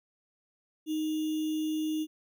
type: tone with sample-and-hold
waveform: sine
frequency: 311.1 Hz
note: D#4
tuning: in tune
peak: -28 dBFS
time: 0.86-2.07 s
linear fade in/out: 50 ms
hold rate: 3150 Hz
effects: none